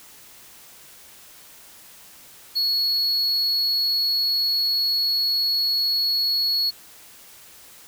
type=tone; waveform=triangle; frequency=4358 Hz; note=C#8; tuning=30 cents flat; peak=-18 dBFS; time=2.55-6.71 s; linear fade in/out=20 ms; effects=white hiss -47 dBFS RMS until 7.87 s